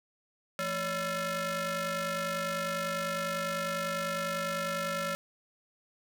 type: ring-modulated tone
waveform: sawtooth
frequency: 392 Hz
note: G4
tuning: in tune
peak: -24 dBFS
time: 0.59-5.15 s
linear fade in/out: 0 ms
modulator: 955 Hz
effects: none